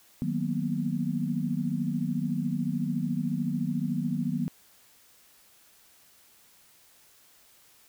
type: chord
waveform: sine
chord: B major seventh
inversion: first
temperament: equal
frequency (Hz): 155.56 / 185 / 233.1 / 246.9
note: D#3 / F#3 / A#3 / B3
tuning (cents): 0 / 0 / 0 / 0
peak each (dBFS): -32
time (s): 0.22-4.48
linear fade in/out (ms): 0
effects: white hiss -59 dBFS RMS until 7.88 s